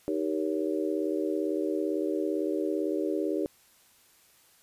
sine chord, Eb dominant seventh, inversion none, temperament just, 311.1 / 388.9 / 466.7 / 560 Hz, Eb4 / G4 / Bb4 / Db5, 0 / -14 / +2 / +18 cents, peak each -30 / -31 / -35 / -35 dBFS, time 0.08-3.46 s, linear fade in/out 0 ms, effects white hiss -61 dBFS RMS until 4.62 s + resampled to 32000 Hz

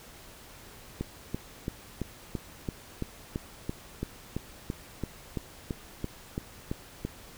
click train, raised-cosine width 3 ms, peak -18 dBFS, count 19, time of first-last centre 1.01-7.05 s, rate 2.98 Hz, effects pink hiss -50 dBFS RMS until 7.37 s

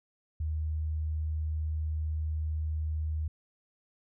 sine tone, 77.78 Hz, D#2, in tune, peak -29 dBFS, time 0.4-3.28 s, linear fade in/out 5 ms, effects none

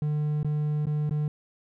triangle tone with dropouts, 150 Hz, D3, 37 cents sharp, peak -22 dBFS, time 0.02-1.28 s, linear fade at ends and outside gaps 2 ms, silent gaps 0.431-0.446 / 0.856-0.868 / 1.095-1.109 s, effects none

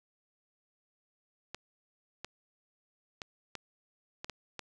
clicks, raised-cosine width 0.2 ms, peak -22 dBFS, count 7, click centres 1.546 / 2.246 / 3.218 / 3.553 / 4.245 / 4.297 / 4.593 s, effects none

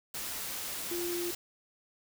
sine tone in noise, 348 Hz, F4, 6 cents flat, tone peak -33 dBFS, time 0.91-1.31 s, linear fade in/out 5 ms, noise white, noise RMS -38 dBFS, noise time 0.14-1.35 s, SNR +2 dB, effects none

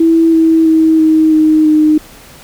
sine tone with pitch steps, 328.2 / 323.9 / 319.6 / 315.4 / 311.2 / 307.1 Hz, E4 / E4 / D#4 / D#4 / D#4 / D#4, -8 / -30 / +47 / +24 / 0 / -23 cents, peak -5 dBFS, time 0-1.98 s, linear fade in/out 5 ms, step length 330 ms, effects pink hiss -37 dBFS RMS until 2.43 s

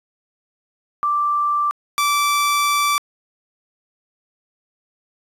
sine / sawtooth tone pair in turn, 1174.7 / 1163.2 Hz, D6 / D6, 0 / -17 cents, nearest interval unison, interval 17 cents, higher first, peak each -16 / -12 dBFS, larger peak second, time 1.03-1.71 / 1.98-2.98 s, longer second, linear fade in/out 0 ms, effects resampled to 32000 Hz + 9-bit

